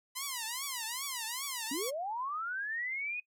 5% pulse tone with vibrato, 1000 Hz, B5, 21 cents sharp, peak -24 dBFS, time 0.15-1.91 s, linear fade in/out 20 ms, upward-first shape triangle, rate 2.5 Hz, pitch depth 250 cents each way
sine linear sweep, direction up, 250 to 2511 Hz, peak -34 dBFS, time 1.71-3.2 s, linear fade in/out 5 ms
effects noise-tail reverb RT60 0.1 s tail -21 dB re dry

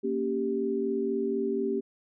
sine chord, G diminished, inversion first, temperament equal, 233.1 / 277.2 / 392 Hz, Bb3 / Db4 / G4, 0 / 0 / 0 cents, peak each -32 / -33 / -28 dBFS, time 0.03-1.81 s, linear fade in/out 20 ms, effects none

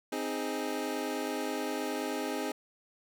25% pulse chord, Ab major, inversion first, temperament equal, 261.6 / 311.1 / 415.3 Hz, C4 / Eb4 / Ab4, 0 / 0 / 0 cents, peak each -33 dBFS, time 0.12-2.52 s, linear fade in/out 5 ms, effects none

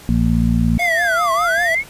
harmonic tone, 57.3 Hz, A#1, 29 cents flat, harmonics 1 / 2 / 3 / 4, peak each -18 / -20 / -18 / -17 dBFS, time 0.09-0.78 s, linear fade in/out 0 ms
sine linear two-way sweep, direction down then up, 2247 to 1046.5 to 2247 Hz, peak -15 dBFS, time 0.78-1.84 s, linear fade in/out 50 ms, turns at 1.32 s
square tone with vibrato, 680 Hz, F5, 46 cents flat, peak -20 dBFS, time 0.79-1.75 s, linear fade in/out 5 ms, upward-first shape sine, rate 5.1 Hz, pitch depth 66 cents each way
effects pink hiss -40 dBFS RMS until 1.89 s + resampled to 32000 Hz

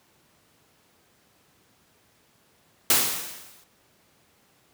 white noise with exponential decay, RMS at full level -17 dBFS, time 2.9-3.64 s, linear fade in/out 2 ms, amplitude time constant 160 ms, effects pink hiss -62 dBFS RMS until 4.73 s + high-pass 100 Hz 12 dB/octave

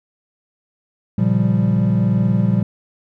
triangle chord, G half-diminished seventh, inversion first, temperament equal, 116.54 / 138.59 / 174.61 / 196 Hz, Bb2 / Db3 / F3 / G3, 0 / 0 / 0 / 0 cents, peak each -16 / -22 / -17 / -16 dBFS, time 1.18-2.63 s, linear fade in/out 5 ms, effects none

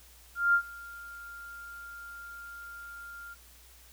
sine tone with ADSR envelope, 1396.9 Hz, F6, in tune, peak -19 dBFS, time 0.35-3.35 s, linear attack 190 ms, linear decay 79 ms, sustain -23 dB, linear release 24 ms, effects added 60 Hz sine -57 dBFS peak until 3.92 s + white hiss -57 dBFS RMS until 3.92 s

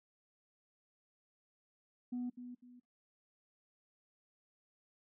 sine tone with echo, 246.3 Hz, B3, 5 cents flat, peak -35 dBFS, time 2.12-2.3 s, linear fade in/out 10 ms, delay 250 ms, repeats 2, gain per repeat -10 dB, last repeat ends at 2.8 s, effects noise-tail reverb RT60 0.2 s tail -23 dB re dry + tanh soft clip ceiling -34 dBFS

